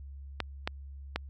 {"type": "clicks", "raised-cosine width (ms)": 0.3, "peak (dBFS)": -14, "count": 3, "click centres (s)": [0.403, 0.675, 1.16], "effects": ["added 69 Hz sine -42 dBFS peak until 1.29 s"]}